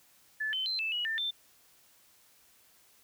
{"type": "tone with pitch steps", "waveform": "sine", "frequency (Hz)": [1736, 3067, 4100, 2634, 2914, 1790, 3559], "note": ["A6", "G7", "C8", "E7", "F#7", "A6", "A7"], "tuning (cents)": [-24, -38, -36, -2, -27, 29, 19], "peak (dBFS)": -30, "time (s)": [0.4, 1.31], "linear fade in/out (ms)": 10, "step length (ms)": 130, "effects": ["white hiss -63 dBFS RMS until 3.03 s"]}